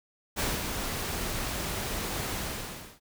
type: noise with ADSR envelope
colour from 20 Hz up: pink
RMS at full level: -28 dBFS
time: 0.36-3 s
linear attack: 36 ms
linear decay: 210 ms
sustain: -5 dB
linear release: 620 ms
effects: none